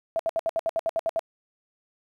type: tone bursts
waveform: sine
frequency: 659.3 Hz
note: E5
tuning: in tune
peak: -22 dBFS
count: 11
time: 0.16-1.193 s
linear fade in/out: 0 ms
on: 33 ms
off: 67 ms
effects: 10-bit